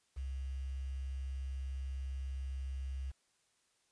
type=tone with quantisation; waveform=sine; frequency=66.8 Hz; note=C2; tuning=36 cents sharp; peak=-37 dBFS; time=0.16-3.12 s; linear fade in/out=20 ms; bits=10; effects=white hiss -75 dBFS RMS until 3.91 s + resampled to 22050 Hz